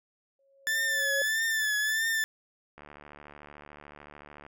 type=tone with exponential growth; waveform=sine; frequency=548 Hz; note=C#5; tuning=20 cents flat; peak=-28 dBFS; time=0.39-1.22 s; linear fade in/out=2 ms; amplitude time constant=180 ms
type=tone with vibrato; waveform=40% pulse; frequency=1751 Hz; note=A6; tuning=9 cents flat; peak=-25 dBFS; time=0.67-2.24 s; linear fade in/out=0 ms; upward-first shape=triangle; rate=1.6 Hz; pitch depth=65 cents each way
type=click train; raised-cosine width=0.5 ms; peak=-32 dBFS; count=125; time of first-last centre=2.78-4.465 s; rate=73.6 Hz
effects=none